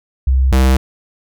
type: tone pair in turn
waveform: sine / square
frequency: 65.4 / 65.4 Hz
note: C2 / C2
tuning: 0 / 0 cents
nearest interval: unison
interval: 0 cents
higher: neither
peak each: -9 dBFS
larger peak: neither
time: 0.27-0.52 / 0.52-0.77 s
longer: neither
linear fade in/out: 5 ms
effects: none